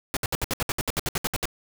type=noise bursts; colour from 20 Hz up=pink; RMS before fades=-26 dBFS; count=15; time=0.14-1.455 s; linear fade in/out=0 ms; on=27 ms; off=65 ms; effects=none